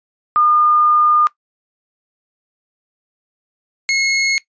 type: tone pair in turn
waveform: sine / sawtooth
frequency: 1214 / 2169 Hz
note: D#6 / C#7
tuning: -43 / -38 cents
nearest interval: minor seventh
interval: 1005 cents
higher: second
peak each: -10 dBFS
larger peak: neither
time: 0.36-1.27 / 3.89-4.38 s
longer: first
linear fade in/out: 0 ms
effects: noise-tail reverb RT60 0.1 s tail -18 dB re dry + resampled to 16000 Hz